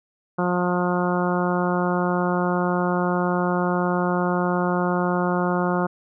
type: harmonic tone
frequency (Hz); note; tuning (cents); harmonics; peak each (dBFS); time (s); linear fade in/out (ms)
178.3; F3; +36; 1 / 2 / 3 / 4 / 5 / 6 / 7 / 8; -23 / -26 / -28 / -29 / -30 / -31 / -31 / -32; 0.38-5.87; 10
effects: none